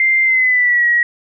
sine tone with pitch glide, 2093 to 1908.2 Hz, C7 to A#6, 0 to +40 cents, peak -10 dBFS, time 0-1.03 s, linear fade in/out 2 ms, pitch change -160 cents, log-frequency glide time 0.23-0.86 s, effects none

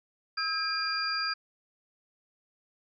sine tone cluster, 1290 / 1614 / 2416 / 4782 Hz, E6 / G#6 / D7 / D8, -38 / -50 / +48 / +30 cents, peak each -34 / -34 / -40 / -31 dBFS, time 0.37-1.34 s, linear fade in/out 10 ms, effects none

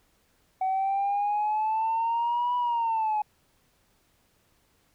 sine exponential two-way sweep, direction up then down, 752 to 983 to 839 Hz, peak -22 dBFS, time 0.61-3.22 s, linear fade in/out 5 ms, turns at 2.56 s, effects tanh soft clip ceiling -21 dBFS + pink hiss -67 dBFS RMS until 4.94 s

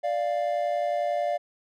triangle tone pair together, 587.3 / 698.4 Hz, D5 / F5, 0 / 0 cents, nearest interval minor third, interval 300 cents, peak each -25 dBFS, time 0.03-1.38 s, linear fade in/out 20 ms, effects none

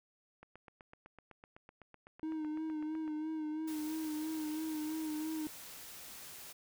click train, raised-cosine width 0.5 ms, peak -38 dBFS, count 22, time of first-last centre 0.43-3.078 s, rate 7.93 Hz
triangle tone with vibrato, 311.1 Hz, D#4, in tune, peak -34 dBFS, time 2.23-5.47 s, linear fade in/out 0 ms, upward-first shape sine, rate 3 Hz, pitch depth 38 cents each way
white noise, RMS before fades -50 dBFS, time 3.67-6.53 s, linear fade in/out 10 ms
effects none

